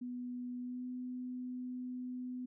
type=tone with pitch glide; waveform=sine; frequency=246.9 to 250.9 Hz; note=B3 to B3; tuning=0 to +28 cents; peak=-39 dBFS; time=0.01-2.46 s; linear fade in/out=10 ms; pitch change=+28 cents; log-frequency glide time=0.59-0.86 s; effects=none